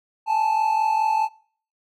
triangle tone pair together, 835.2 / 880 Hz, G#5 / A5, +10 / 0 cents, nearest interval minor second, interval 90 cents, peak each -23 / -17 dBFS, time 0.26-1.29 s, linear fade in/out 50 ms, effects noise-tail reverb RT60 0.5 s tail -24 dB re dry

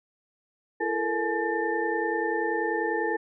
sine tone cluster, 337.1 / 435.6 / 465.8 / 851 / 1791 Hz, E4 / A4 / A#4 / G#5 / A6, +39 / -17 / -1 / +42 / +30 cents, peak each -31 dBFS, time 0.8-3.17 s, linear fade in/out 10 ms, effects none

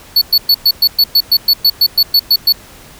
square tone bursts, 4435 Hz, C#8, in tune, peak -6 dBFS, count 15, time 0.16-2.525 s, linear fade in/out 5 ms, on 55 ms, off 110 ms, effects pink hiss -38 dBFS RMS until 2.99 s

